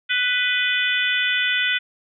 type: harmonic tone with a mistuned harmonic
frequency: 495.6 Hz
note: B4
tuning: 6 cents sharp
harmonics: 3 / 4 / 5 / 6 / 7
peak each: -23 / -24 / -25 / -26 / -26 dBFS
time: 0.09-1.79 s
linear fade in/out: 20 ms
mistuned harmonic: 6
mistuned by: +31 cents
effects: none